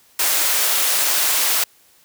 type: high-pass noise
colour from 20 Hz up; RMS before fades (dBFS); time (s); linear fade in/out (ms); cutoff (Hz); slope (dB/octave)
white; -18; 0.19-1.64; 5; 530; 12
effects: white hiss -54 dBFS RMS until 2.04 s